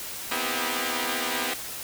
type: tone cluster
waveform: 5% pulse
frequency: 242 / 257.3 / 321.7 / 401.2 Hz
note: B3 / C4 / E4 / G4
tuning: -35 / -29 / -42 / +40 cents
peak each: -21 dBFS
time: 0.31-1.54 s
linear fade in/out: 5 ms
effects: white hiss -36 dBFS RMS until 1.83 s